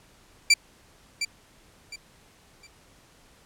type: tone with echo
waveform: 20% pulse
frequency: 2341 Hz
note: D7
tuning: 6 cents flat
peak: -9 dBFS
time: 0.5-0.54 s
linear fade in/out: 5 ms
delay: 710 ms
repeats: 3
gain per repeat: -11 dB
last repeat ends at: 2.67 s
effects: pink hiss -57 dBFS RMS until 3.45 s + low-pass 11000 Hz 12 dB/octave